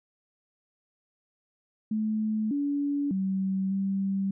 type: tone with pitch steps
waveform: sine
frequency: 216.3 / 285.5 / 191.5 / 194.8 Hz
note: A3 / D4 / G3 / G3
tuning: -29 / -49 / -40 / -11 cents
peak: -25 dBFS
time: 1.91-4.31 s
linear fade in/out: 5 ms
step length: 600 ms
effects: none

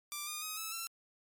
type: tone with pitch steps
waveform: 5% pulse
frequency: 1178 / 1218.1 / 1259.6 / 1302.6 / 1346.9 Hz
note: D6 / D#6 / D#6 / E6 / E6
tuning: +5 / -37 / +21 / -21 / +37 cents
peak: -27 dBFS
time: 0.12-0.87 s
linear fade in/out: 0 ms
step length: 150 ms
effects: MP3 96 kbps

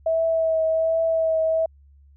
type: tone with vibrato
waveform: sine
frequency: 648 Hz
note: E5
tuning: 30 cents flat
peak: -18 dBFS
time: 0.06-1.66 s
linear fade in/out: 5 ms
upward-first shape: triangle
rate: 1.3 Hz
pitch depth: 22 cents each way
effects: added 70 Hz sine -49 dBFS peak until 2.16 s

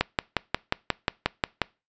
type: click train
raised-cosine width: 0.3 ms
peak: -5 dBFS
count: 10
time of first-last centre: 0.01-1.617 s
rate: 5.6 Hz
effects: noise-tail reverb RT60 0.3 s tail -24 dB re dry + resampled to 16000 Hz

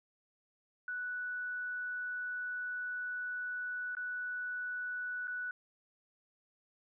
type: tone with dropouts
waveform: sine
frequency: 1480 Hz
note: F#6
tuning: in tune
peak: -36 dBFS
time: 0.88-5.51 s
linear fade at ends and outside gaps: 2 ms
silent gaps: 3.951-3.968 / 5.273-5.279 s
effects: none

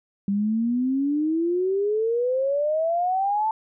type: exponential sweep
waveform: sine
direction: up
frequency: 196 to 891 Hz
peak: -20 dBFS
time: 0.28-3.51 s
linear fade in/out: 2 ms
effects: none

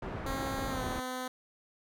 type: low-pass noise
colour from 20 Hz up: pink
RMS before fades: -38 dBFS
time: 0.02-1 s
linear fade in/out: 5 ms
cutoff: 1400 Hz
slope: 12 dB/octave
type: tone with pitch glide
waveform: 10% pulse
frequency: 269.8 to 254.7 Hz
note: C#4 to C4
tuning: -47 to -46 cents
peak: -27 dBFS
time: 0.26-1.28 s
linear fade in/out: 5 ms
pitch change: -99 cents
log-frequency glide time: 0.68-0.82 s
effects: none

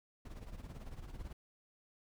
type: noise with tremolo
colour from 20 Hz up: brown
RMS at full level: -44 dBFS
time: 0.25-1.33 s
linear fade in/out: 5 ms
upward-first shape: sine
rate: 18 Hz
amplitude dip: 70%
effects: none

